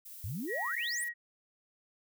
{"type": "noise", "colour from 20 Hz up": "violet", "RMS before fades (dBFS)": -48, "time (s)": [0.05, 1.09], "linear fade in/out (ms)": 10}
{"type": "exponential sweep", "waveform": "sine", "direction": "up", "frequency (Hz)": [86.1, 10010], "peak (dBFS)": -35, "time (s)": [0.24, 1.04], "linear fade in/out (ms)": 0}
{"type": "tone with vibrato", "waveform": "sine", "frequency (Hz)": 1900, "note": "A#6", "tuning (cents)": 33, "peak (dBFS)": -34, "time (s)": [0.47, 1.14], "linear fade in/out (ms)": 50, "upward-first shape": "sine", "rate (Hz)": 2.4, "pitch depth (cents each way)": 8}
{"effects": []}